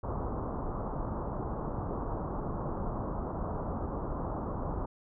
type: low-pass noise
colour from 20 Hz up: pink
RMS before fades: -35 dBFS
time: 0.03-4.86 s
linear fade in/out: 10 ms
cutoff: 1200 Hz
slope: 48 dB/octave
effects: none